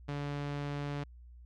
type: tone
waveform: sawtooth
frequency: 143.9 Hz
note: D3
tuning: 35 cents flat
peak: -31 dBFS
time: 0.08-1.04 s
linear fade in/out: 10 ms
effects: added 60 Hz sine -50 dBFS peak until 1.45 s + low-pass 4000 Hz 12 dB/octave